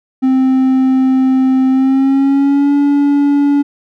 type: tone with pitch glide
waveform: triangle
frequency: 261.6 to 285.3 Hz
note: C4 to C#4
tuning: 0 to +50 cents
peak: -6 dBFS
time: 0.22-3.63 s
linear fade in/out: 20 ms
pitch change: +150 cents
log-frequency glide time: 1.69-2.73 s
effects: none